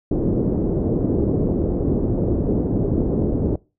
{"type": "low-pass noise", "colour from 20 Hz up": "white", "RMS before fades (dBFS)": -20, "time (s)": [0.11, 3.56], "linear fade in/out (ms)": 5, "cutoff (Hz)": 400, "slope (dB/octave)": 24, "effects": ["noise-tail reverb RT60 0.3 s tail -23 dB re dry"]}